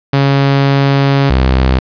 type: tone pair in turn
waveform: sawtooth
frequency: 138.5 / 64.87 Hz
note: C#3 / C2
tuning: -1 / -14 cents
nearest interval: octave + minor second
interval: 1313 cents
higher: first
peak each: -4 dBFS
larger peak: neither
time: 0.13-1.3 / 1.3-1.79 s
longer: first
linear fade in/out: 5 ms
effects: resampled to 11025 Hz + 7-bit